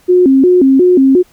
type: tone with vibrato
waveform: sine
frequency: 311.1 Hz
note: D#4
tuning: in tune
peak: -4 dBFS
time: 0.08-1.23 s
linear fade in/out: 20 ms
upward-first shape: square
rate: 2.8 Hz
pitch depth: 260 cents each way
effects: pink hiss -49 dBFS RMS until 1.32 s